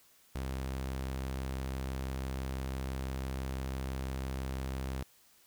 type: tone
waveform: sawtooth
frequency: 66 Hz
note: C2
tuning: 16 cents sharp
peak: -31 dBFS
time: 0.35-5.03 s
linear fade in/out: 5 ms
effects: white hiss -64 dBFS RMS until 5.46 s